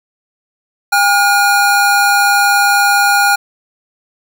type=tone pair together; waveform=square; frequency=808.3 / 1429 Hz; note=G#5 / F6; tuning=-47 / +39 cents; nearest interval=minor seventh; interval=986 cents; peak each=-12 dBFS; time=0.92-3.36 s; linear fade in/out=10 ms; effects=none